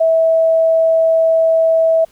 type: tone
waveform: sine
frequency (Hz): 651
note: E5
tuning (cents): -22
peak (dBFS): -9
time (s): 0-2.05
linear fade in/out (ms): 10
effects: pink hiss -52 dBFS RMS until 2.11 s